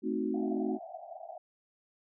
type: chord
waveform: sine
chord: A diminished seventh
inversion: none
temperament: equal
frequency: 220 / 261.6 / 311.1 / 370 Hz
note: A3 / C4 / Eb4 / Gb4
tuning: 0 / 0 / 0 / 0 cents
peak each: -35 dBFS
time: 0.02-0.79 s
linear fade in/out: 50 ms
type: band-pass noise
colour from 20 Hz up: pink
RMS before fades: -45 dBFS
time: 0.34-1.38 s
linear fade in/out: 5 ms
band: 650 to 750 Hz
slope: 96 dB/octave
effects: none